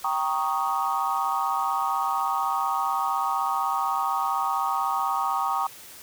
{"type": "chord", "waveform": "sine", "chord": "Eb dominant seventh", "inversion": "first", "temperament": "equal", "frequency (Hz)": [784, 932.3, 1108.7, 1244.5], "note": ["G5", "Bb5", "Db6", "Eb6"], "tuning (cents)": [0, 0, 0, 0], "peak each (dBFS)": -28, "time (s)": [0.04, 5.67], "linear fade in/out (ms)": 5, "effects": ["tanh soft clip ceiling -13 dBFS", "white hiss -45 dBFS RMS until 6.02 s"]}